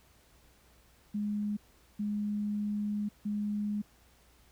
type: tone bursts at uneven times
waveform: sine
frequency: 207.7 Hz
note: G#3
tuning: in tune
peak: -30 dBFS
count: 3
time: 1.14-1.57 / 1.99-3.09 / 3.25-3.82 s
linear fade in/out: 10 ms
effects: added 60 Hz sine -65 dBFS peak until 4.51 s + pink hiss -64 dBFS RMS until 4.51 s